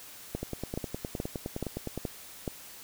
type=two click trains; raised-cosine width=2 ms; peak=-18 / -20 dBFS; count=6 / 16; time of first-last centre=0.35-2.478 / 0.43-1.976 s; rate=2.35 / 9.7 Hz; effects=white hiss -48 dBFS RMS until 2.83 s